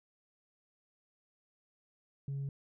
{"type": "tone", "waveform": "sine", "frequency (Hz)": 138.59, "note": "C#3", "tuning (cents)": 0, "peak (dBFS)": -33, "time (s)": [2.28, 2.49], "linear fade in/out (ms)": 2, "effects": ["tanh soft clip ceiling -33 dBFS"]}